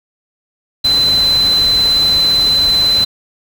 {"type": "tone in noise", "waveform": "sine", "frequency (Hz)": 4041, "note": "B7", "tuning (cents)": 39, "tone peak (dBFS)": -9, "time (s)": [0.84, 3.05], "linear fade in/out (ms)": 10, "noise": "pink", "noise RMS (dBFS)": -24, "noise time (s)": [0.84, 3.05], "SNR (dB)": 12, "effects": []}